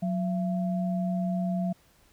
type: tone pair together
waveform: sine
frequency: 182.9 / 675.9 Hz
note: F#3 / E5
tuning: -20 / +43 cents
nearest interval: octave + major seventh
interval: 2263 cents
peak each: -26 / -34 dBFS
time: 0.02-1.73 s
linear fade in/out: 10 ms
effects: pink hiss -62 dBFS RMS until 2.12 s